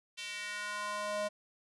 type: tone with high-pass filter sweep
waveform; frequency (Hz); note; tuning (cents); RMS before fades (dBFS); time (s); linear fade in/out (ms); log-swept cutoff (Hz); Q
square; 207.7; G#3; 0; -38; 0.17-1.29; 20; 2900 to 550; 2.1
effects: resampled to 24000 Hz